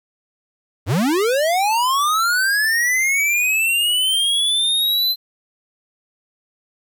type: linear sweep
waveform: square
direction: up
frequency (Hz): 77 to 4087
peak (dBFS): -16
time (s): 0.86-5.16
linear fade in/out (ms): 50
effects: 9-bit